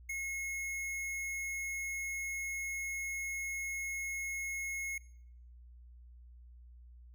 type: tone with ADSR envelope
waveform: square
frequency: 2170 Hz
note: C#7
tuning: 37 cents flat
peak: -35 dBFS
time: 0.09-4.98 s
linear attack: 8 ms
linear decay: 8 ms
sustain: -2 dB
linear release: 4 ms
effects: noise-tail reverb RT60 0.7 s tail -21 dB re dry + added 60 Hz sine -52 dBFS peak until 7.14 s